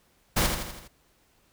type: noise with echo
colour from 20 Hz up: pink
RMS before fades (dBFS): -23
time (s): 0.36-0.47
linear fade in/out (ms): 10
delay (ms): 82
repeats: 5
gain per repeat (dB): -5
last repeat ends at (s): 0.88
effects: pink hiss -65 dBFS RMS until 1.52 s